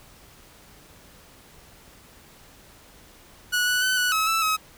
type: tone with pitch steps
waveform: sawtooth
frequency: 1467 / 1479 / 1511 / 1476 / 1287 / 1320 / 1276 Hz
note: F#6 / F#6 / F#6 / F#6 / E6 / E6 / D#6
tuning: -15 / -1 / +36 / -5 / -42 / +2 / +43 cents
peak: -17 dBFS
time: 3.52-4.57 s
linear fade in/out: 20 ms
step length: 150 ms
effects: pink hiss -51 dBFS RMS until 4.77 s